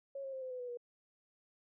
sine tone with pitch steps, 550 / 538.1 / 526.4 / 514.9 / 503.8 / 492.8 / 482.1 Hz, C#5 / C5 / C5 / C5 / B4 / B4 / B4, -14 / +48 / +10 / -28 / +34 / -4 / -42 cents, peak -40 dBFS, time 0.15-0.773 s, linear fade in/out 5 ms, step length 89 ms, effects none

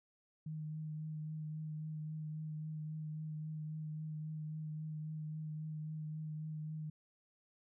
sine tone with vibrato, 154.8 Hz, D#3, 9 cents flat, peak -40 dBFS, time 0.46-6.9 s, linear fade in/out 5 ms, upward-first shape triangle, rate 3.7 Hz, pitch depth 20 cents each way, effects none

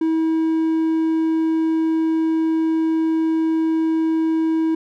triangle tone, 321.9 Hz, E4, 41 cents flat, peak -14 dBFS, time 0.01-4.75 s, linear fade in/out 5 ms, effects none

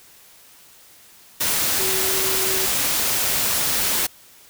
sine tone in noise, 380 Hz, F#4, 46 cents sharp, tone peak -28 dBFS, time 1.79-2.66 s, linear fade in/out 10 ms, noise white, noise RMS -21 dBFS, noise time 1.4-4.07 s, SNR -10 dB, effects white hiss -49 dBFS RMS until 4.49 s

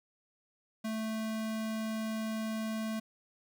square tone, 220.1 Hz, A3, 1 cent sharp, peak -34 dBFS, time 0.84-3 s, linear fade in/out 10 ms, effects 12-bit

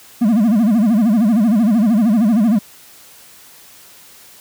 triangle tone with vibrato, 220 Hz, A3, in tune, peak -8 dBFS, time 0.21-2.59 s, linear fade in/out 10 ms, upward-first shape sine, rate 13 Hz, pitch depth 180 cents each way, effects white hiss -43 dBFS RMS until 4.4 s + high-pass 60 Hz 12 dB/octave

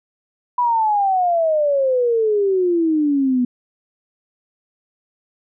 sine exponential sweep, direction down, 992 to 243.2 Hz, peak -14 dBFS, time 0.58-3.45 s, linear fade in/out 5 ms, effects none

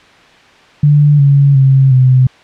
sine tone with pitch steps, 146.83 / 140.52 / 134.49 / 128.71 Hz, D3 / C#3 / C3 / C3, 0 / +24 / +48 / -28 cents, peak -4 dBFS, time 0.83-2.27 s, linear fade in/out 5 ms, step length 360 ms, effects white hiss -42 dBFS RMS until 2.43 s + low-pass 3000 Hz 12 dB/octave

